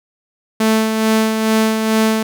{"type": "tone with tremolo", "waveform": "sawtooth", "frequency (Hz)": 220, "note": "A3", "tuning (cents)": 0, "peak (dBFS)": -7, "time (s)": [0.6, 2.23], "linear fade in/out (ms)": 5, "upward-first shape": "sine", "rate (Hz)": 2.3, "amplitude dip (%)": 45, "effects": []}